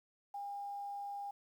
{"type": "tone with quantisation", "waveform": "sine", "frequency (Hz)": 807, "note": "G#5", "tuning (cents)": -50, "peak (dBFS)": -40, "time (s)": [0.34, 1.31], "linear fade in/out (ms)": 5, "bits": 11, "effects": []}